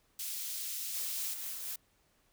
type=high-pass noise; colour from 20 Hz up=white; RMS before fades=-39 dBFS; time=0.19-1.34 s; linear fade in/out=5 ms; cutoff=3500 Hz; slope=12 dB/octave
type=noise with tremolo; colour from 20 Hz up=blue; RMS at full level=-39 dBFS; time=0.94-1.76 s; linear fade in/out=5 ms; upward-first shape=triangle; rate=4.2 Hz; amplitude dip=35%
effects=pink hiss -71 dBFS RMS until 2.32 s